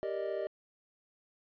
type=chord; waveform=triangle; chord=Eb major seventh; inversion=first; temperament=equal; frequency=392 / 466.2 / 587.3 / 622.3 Hz; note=G4 / Bb4 / D5 / Eb5; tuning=0 / 0 / 0 / 0 cents; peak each=-36 / -39 / -38 / -35 dBFS; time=0.03-0.47 s; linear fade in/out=0 ms; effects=resampled to 11025 Hz